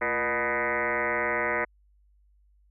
sine tone with frequency modulation, 1244.5 Hz, D#6, in tune, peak -24 dBFS, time 0.01-1.65 s, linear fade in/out 10 ms, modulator 128 Hz, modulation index 6.9, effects added 50 Hz sine -59 dBFS peak until 2.7 s

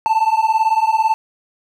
triangle beating tone pair, 875 / 893 Hz, A5 / A5, -10 / +25 cents, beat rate 18 Hz, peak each -14 / -14 dBFS, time 0.06-1.14 s, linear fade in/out 0 ms, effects none

